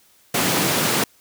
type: high-pass noise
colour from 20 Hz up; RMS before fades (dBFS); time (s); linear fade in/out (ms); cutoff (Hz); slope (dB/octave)
pink; -20; 0.34-1.04; 5; 130; 24
effects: white hiss -56 dBFS RMS until 1.2 s